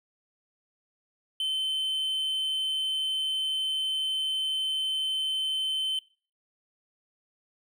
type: tone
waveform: triangle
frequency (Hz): 3074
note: G7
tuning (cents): -35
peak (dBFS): -25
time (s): 1.4-5.99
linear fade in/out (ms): 2
effects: noise-tail reverb RT60 0.4 s tail -21 dB re dry